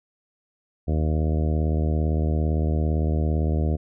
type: harmonic tone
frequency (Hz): 77.7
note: D#2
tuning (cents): -2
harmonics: 1 / 2 / 3 / 4 / 5 / 6 / 7 / 8 / 9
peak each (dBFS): -21 / -27 / -31 / -33 / -35 / -37 / -38 / -39 / -40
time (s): 0.87-3.77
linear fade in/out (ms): 20
effects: none